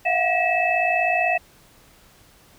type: tone cluster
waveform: sine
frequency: 656 / 712 / 748 / 1915 / 2617 Hz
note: E5 / F5 / F#5 / A#6 / E7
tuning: -9 / +33 / +19 / +46 / -13 cents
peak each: -26 / -22 / -29 / -27 / -22 dBFS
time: 0.05-1.38 s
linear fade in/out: 10 ms
effects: pink hiss -53 dBFS RMS until 2.58 s